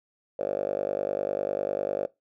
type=tone with band-pass filter; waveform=5% pulse; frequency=50 Hz; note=G1; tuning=35 cents sharp; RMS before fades=-29 dBFS; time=0.39-2.07 s; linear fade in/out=5 ms; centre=550 Hz; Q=6.1; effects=noise-tail reverb RT60 0.2 s tail -21 dB re dry